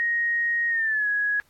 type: tone with pitch glide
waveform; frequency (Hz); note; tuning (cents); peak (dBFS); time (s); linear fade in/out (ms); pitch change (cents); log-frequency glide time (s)
sine; 1874 to 1669.5; A#6 to G#6; +9 to +9; -21; 0-1.4; 0; -200; 0.69-1.08
effects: pink hiss -63 dBFS RMS until 1.49 s + AAC 64 kbps